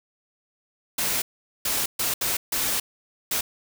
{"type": "noise bursts at uneven times", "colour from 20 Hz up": "white", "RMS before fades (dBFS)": -25, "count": 6, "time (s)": [[0.98, 1.22], [1.65, 1.86], [1.99, 2.14], [2.21, 2.37], [2.52, 2.8], [3.31, 3.41]], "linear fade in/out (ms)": 5, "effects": []}